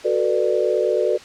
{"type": "chord", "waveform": "sine", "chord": "B minor seventh", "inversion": "second", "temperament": "just", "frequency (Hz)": [370.4, 444.5, 493.9, 592.7], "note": ["F#4", "A4", "B4", "D5"], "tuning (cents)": [2, 18, 0, 16], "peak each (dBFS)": -22, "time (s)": [0.04, 1.18], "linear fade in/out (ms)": 20, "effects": ["white hiss -41 dBFS RMS until 1.24 s", "low-pass 5000 Hz 12 dB/octave"]}